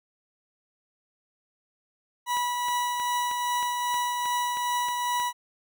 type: tone with tremolo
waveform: 40% pulse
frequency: 976 Hz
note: B5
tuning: 21 cents flat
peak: -23 dBFS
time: 2.26-5.33 s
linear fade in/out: 50 ms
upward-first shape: triangle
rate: 2.5 Hz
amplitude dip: 35%
type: click train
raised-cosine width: 0.3 ms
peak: -24 dBFS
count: 10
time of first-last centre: 2.37-5.2 s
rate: 3.18 Hz
effects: none